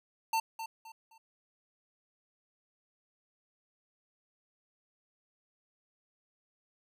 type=tone with echo; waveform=square; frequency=898 Hz; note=A5; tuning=35 cents sharp; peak=-28 dBFS; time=0.33-0.4 s; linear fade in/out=5 ms; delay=260 ms; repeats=3; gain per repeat=-10 dB; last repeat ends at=1.18 s; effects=none